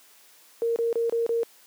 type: tone bursts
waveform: sine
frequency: 463.7 Hz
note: A#4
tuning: 9 cents flat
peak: -21 dBFS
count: 5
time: 0.62-1.432 s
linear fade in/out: 0 ms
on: 140 ms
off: 28 ms
effects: white hiss -55 dBFS RMS until 1.66 s + high-pass 300 Hz 12 dB/octave